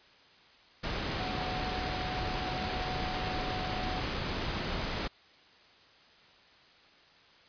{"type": "tone in noise", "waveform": "sine", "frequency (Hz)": 740, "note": "F#5", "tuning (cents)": 0, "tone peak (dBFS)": -38, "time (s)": [1.19, 4.01], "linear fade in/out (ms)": 10, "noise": "pink", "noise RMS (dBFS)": -34, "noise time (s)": [0.83, 5.08], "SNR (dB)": -7, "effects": ["white hiss -59 dBFS RMS until 7.48 s", "resampled to 11025 Hz"]}